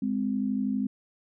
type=tone pair together; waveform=sine; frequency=206.3 / 258.6 Hz; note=G#3 / C4; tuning=-11 / -20 cents; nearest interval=major third; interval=391 cents; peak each=-28 dBFS; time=0.02-0.87 s; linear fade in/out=5 ms; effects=none